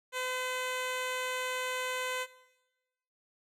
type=tone; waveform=10% pulse; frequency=509 Hz; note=C5; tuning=48 cents flat; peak=-24 dBFS; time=0.12-2.27 s; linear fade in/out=50 ms; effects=noise-tail reverb RT60 1.0 s tail -17 dB re dry + low-pass 12000 Hz 12 dB/octave